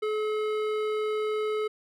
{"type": "tone with hard clipping", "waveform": "triangle", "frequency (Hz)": 428.4, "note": "A4", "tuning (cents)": -46, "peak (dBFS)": -28, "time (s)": [0.02, 1.68], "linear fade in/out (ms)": 10, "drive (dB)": 17, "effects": []}